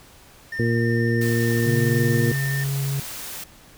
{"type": "tone", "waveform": "triangle", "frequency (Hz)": 1807, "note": "A6", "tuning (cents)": 46, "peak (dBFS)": -26, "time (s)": [0.52, 2.64], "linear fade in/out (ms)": 5}
{"type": "harmonic tone", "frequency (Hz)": 116.54, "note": "A#2", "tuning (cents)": 0, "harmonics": [1, 2, 3, 4], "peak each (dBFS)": [-21, -24, -26, -27], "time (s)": [0.59, 2.32], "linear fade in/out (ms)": 5}
{"type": "noise", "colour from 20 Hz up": "white", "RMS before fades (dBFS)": -34, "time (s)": [1.21, 3.44], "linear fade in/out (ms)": 5}
{"type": "tone with vibrato", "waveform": "triangle", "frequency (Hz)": 138.2, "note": "C#3", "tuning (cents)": -5, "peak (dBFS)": -20, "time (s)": [1.66, 3], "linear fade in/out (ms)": 2, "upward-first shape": "triangle", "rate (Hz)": 2.4, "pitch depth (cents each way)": 8}
{"effects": ["pink hiss -49 dBFS RMS until 3.77 s"]}